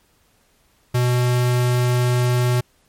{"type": "tone", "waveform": "square", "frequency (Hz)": 123.5, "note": "B2", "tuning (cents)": 0, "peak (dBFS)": -16, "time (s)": [0.94, 2.61], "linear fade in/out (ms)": 10, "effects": ["pink hiss -60 dBFS RMS until 2.88 s", "MP3 64 kbps"]}